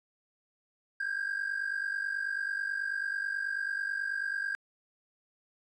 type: ring-modulated tone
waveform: triangle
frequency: 1603 Hz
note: G6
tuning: 38 cents sharp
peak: -25 dBFS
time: 1-4.55 s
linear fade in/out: 0 ms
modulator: 24.6 Hz
effects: tanh soft clip ceiling -25 dBFS + resampled to 24000 Hz